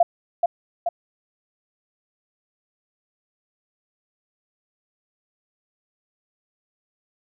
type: tone with echo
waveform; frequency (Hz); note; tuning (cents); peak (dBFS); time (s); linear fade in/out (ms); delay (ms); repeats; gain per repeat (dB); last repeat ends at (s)
sine; 688; F5; -26; -11; 0-0.03; 5; 430; 2; -4; 0.89
effects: none